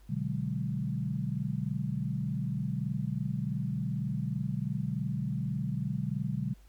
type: chord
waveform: sine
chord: G# half-diminished seventh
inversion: first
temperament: equal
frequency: 123.47 / 146.83 / 185 / 207.7 Hz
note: B2 / D3 / F#3 / G#3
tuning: 0 / 0 / 0 / 0 cents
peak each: -35 / -34 / -36 / -38 dBFS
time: 0.09-6.54 s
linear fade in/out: 10 ms
effects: added 50 Hz sine -53 dBFS peak until 6.68 s + pink hiss -66 dBFS RMS until 6.68 s